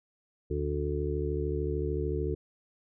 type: harmonic tone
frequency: 73.42 Hz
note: D2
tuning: in tune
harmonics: 1 / 2 / 4 / 5 / 6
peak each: -32 / -36 / -39 / -34 / -35 dBFS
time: 0.5-2.35 s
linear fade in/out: 10 ms
effects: none